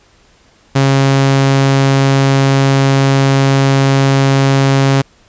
sawtooth tone, 136.3 Hz, C#3, 29 cents flat, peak -4 dBFS, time 0.75-5.02 s, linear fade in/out 10 ms, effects pink hiss -49 dBFS RMS until 5.28 s + resampled to 16000 Hz

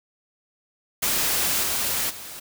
white noise with level steps, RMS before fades -23 / -25 / -38 dBFS, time 1.02-2.4 s, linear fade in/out 10 ms, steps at 1.62 / 2.09 s, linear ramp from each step 20 ms, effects none

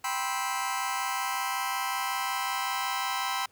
sawtooth chord, C major seventh, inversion second, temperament just, 784.9 / 981.1 / 1046.5 / 1308.1 Hz, G5 / B5 / C6 / E6, +2 / -12 / 0 / -14 cents, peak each -30 / -30 / -30 / -32 dBFS, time 0.04-3.46 s, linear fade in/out 5 ms, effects pink hiss -64 dBFS RMS until 3.51 s + high-pass 60 Hz 12 dB/octave

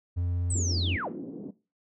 triangle tone with vibrato, 88 Hz, F2, 14 cents sharp, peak -24 dBFS, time 0.16-0.97 s, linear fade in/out 20 ms, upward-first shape triangle, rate 16 Hz, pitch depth 9 cents each way
sine linear sweep, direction down, 8290 to 349.2 Hz, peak -30 dBFS, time 0.5-1.09 s, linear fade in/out 5 ms
pink band-pass noise, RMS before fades -39 dBFS, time 0.55-1.51 s, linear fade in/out 5 ms, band 210 to 360 Hz, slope 24 dB/octave
effects noise-tail reverb RT60 0.3 s tail -18 dB re dry

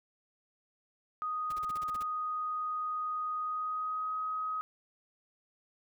sine tone with pitch glide, 1244.5 to 1262.6 Hz, D#6 to D#6, 0 to +25 cents, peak -32 dBFS, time 1.22-4.61 s, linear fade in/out 0 ms, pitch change +25 cents, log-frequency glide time 3.41-4.15 s
pink noise bursts, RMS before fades -48 dBFS, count 9, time 1.5-2.029 s, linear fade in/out 5 ms, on 25 ms, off 38 ms
effects none

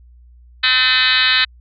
sine tone with frequency modulation, 2794 Hz, F7, in tune, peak -11 dBFS, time 0.63-1.45 s, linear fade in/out 10 ms, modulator 251 Hz, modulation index 5.5, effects added 60 Hz sine -42 dBFS peak until 1.6 s

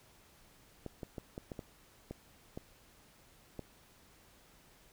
clicks, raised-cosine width 2 ms, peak -28 dBFS, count 9, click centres 0.863 / 1.032 / 1.182 / 1.379 / 1.518 / 1.592 / 2.11 / 2.575 / 3.593 s, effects pink hiss -63 dBFS RMS until 4.92 s

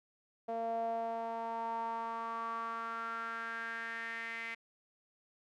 sawtooth tone with band-pass filter sweep, 228.6 Hz, A#3, 34 cents flat, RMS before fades -39 dBFS, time 0.48-4.55 s, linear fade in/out 10 ms, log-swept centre 620 to 2100 Hz, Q 6, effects none

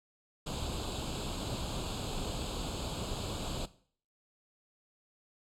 pink noise with comb filter, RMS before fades -37 dBFS, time 0.46-3.66 s, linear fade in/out 10 ms, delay 0.26 ms, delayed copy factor +0.85, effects noise-tail reverb RT60 0.5 s tail -17 dB re dry + low-pass 8000 Hz 12 dB/octave

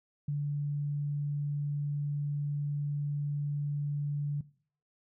sine tone, 145.1 Hz, D3, 21 cents flat, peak -29 dBFS, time 0.28-4.41 s, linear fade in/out 5 ms, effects noise-tail reverb RT60 0.5 s tail -20 dB re dry

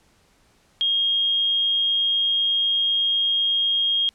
sine tone, 3246 Hz, G#7, 40 cents flat, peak -18 dBFS, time 0.81-4.09 s, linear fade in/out 0 ms, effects pink hiss -60 dBFS RMS until 4.14 s + low-pass 10000 Hz 12 dB/octave

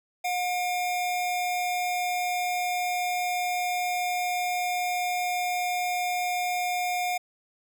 square tone pair together, 719.7 / 2386 Hz, F#5 / D7, -48 / +27 cents, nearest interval octave + major sixth, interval 2075 cents, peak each -27 / -35 dBFS, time 0.24-7.18 s, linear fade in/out 10 ms, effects none

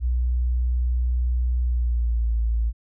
sine tone with pitch glide, 61.2 to 56.45 Hz, B1 to A1, -15 to +45 cents, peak -19 dBFS, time 0-2.73 s, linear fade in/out 50 ms, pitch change -140 cents, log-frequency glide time 1.63-2.34 s, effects none

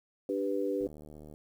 sine chord, G major, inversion second, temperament equal, 293.7 / 392 / 493.9 Hz, D4 / G4 / B4, 0 / 0 / 0 cents, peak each -34 / -33 / -33 dBFS, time 0.29-0.87 s, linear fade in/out 2 ms
click train, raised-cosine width 2 ms, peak -36 dBFS, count 41, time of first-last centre 0.81-1.339 s, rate 75.6 Hz
effects 10-bit

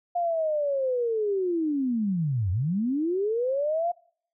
sine linear two-way sweep, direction down then up, 709 to 85.3 to 709 Hz, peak -23 dBFS, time 0.15-3.92 s, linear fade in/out 10 ms, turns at 2.51 s, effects noise-tail reverb RT60 0.6 s tail -25 dB re dry

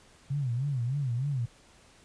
sine tone with vibrato, 130.7 Hz, C3, 1 cent flat, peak -27 dBFS, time 0.3-1.46 s, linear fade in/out 10 ms, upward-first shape sine, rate 3.3 Hz, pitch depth 190 cents each way, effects pink hiss -58 dBFS RMS until 2.04 s + resampled to 22050 Hz

